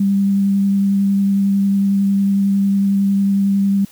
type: tone with vibrato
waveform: sine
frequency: 197.7 Hz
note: G3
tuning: 15 cents sharp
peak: -12 dBFS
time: 0-3.85 s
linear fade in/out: 5 ms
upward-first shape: sine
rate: 11 Hz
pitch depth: 10 cents each way
effects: white hiss -46 dBFS RMS until 3.91 s